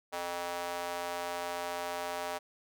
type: tone with high-pass filter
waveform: square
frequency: 87.31 Hz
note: F2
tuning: in tune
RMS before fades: -37 dBFS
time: 0.12-2.39 s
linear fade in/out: 20 ms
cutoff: 670 Hz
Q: 1.9
effects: none